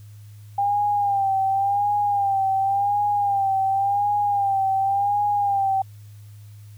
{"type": "tone with vibrato", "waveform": "sine", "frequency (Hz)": 798, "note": "G5", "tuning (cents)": 31, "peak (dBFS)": -18, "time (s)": [0.58, 5.82], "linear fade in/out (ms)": 5, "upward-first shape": "sine", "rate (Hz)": 0.91, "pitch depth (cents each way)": 56, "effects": ["added 104 Hz sine -40 dBFS peak until 6.77 s", "white hiss -58 dBFS RMS until 6.77 s"]}